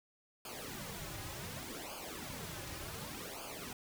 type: noise with flanger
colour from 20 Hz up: pink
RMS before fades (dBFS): -45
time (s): 0.45-3.73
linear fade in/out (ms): 2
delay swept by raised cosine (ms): 0.52 to 4.52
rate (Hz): 0.67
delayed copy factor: -0.8
effects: none